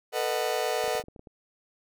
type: chord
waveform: 40% pulse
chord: B dominant seventh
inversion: third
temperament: just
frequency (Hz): 444.5 / 493.9 / 617.4 / 740.8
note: A4 / B4 / D#5 / F#5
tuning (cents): +18 / 0 / -14 / +2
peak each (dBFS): -31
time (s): 0.12-1.03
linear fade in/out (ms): 50
type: clicks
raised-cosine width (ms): 2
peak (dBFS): -33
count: 9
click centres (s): 0.841 / 0.879 / 0.952 / 0.998 / 1.039 / 1.084 / 1.162 / 1.194 / 1.272
effects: none